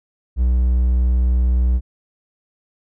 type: tone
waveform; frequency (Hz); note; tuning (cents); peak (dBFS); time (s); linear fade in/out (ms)
triangle; 61.74; B1; 0; -11; 0.36-1.81; 50
effects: none